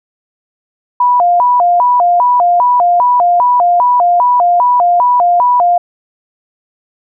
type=tone with vibrato; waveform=sine; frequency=830.6 Hz; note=G#5; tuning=in tune; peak=-6 dBFS; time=1-5.78 s; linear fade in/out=5 ms; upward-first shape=square; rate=2.5 Hz; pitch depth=290 cents each way; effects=none